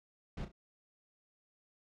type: noise with echo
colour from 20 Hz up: brown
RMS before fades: -40 dBFS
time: 0.37-0.45 s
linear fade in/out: 5 ms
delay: 34 ms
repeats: 2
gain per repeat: -10 dB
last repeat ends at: 0.518 s
effects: low-pass 5000 Hz 12 dB/octave